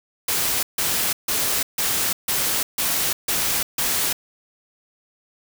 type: noise bursts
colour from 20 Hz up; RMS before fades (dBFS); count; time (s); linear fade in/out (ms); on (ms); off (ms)
white; -22; 8; 0.28-4.13; 5; 350; 150
effects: none